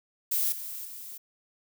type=noise with level steps; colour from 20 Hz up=violet; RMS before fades=-27 / -38 / -42 dBFS; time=0.31-1.18 s; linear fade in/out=10 ms; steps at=0.52 / 0.85 s; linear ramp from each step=2 ms; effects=none